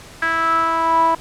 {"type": "tone with band-pass filter sweep", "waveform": "sawtooth", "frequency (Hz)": 328.4, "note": "E4", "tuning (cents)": -6, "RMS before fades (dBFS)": -17, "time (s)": [0.22, 1.15], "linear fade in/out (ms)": 5, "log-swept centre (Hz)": [1600, 900], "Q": 6.9, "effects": ["pink hiss -40 dBFS RMS until 1.2 s", "low-pass 10000 Hz 12 dB/octave"]}